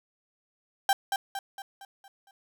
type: tone with echo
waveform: 35% pulse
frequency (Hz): 787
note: G5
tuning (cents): +7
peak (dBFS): -18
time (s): 0.89-0.93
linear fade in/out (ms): 2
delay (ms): 230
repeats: 6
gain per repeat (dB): -6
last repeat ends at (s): 2.31
effects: none